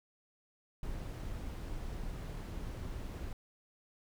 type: noise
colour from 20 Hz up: brown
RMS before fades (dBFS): -41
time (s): 0.83-3.33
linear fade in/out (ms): 2
effects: none